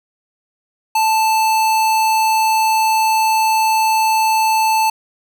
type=tone; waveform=square; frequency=880 Hz; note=A5; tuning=in tune; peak=-13 dBFS; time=0.95-4.9 s; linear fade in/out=5 ms; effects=none